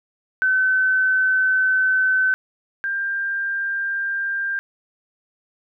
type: tone pair in turn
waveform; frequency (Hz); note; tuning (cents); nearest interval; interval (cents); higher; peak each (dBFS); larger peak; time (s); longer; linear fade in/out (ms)
sine; 1523 / 1591.6; F#6 / G6; +50 / +26; minor second; 76; second; -15 / -21; first; 0.42-2.34 / 2.84-4.59; first; 0
effects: none